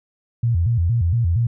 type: tone with vibrato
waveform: sine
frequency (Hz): 100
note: G2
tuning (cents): +35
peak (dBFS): -15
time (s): 0.43-1.47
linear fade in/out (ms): 5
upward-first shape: square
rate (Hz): 4.3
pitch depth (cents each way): 280
effects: none